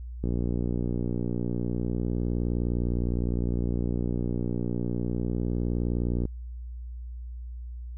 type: click train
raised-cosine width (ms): 3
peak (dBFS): -16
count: 360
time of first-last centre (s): 0.24-6.253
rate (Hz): 59.7
effects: added 60 Hz sine -35 dBFS peak until 7.97 s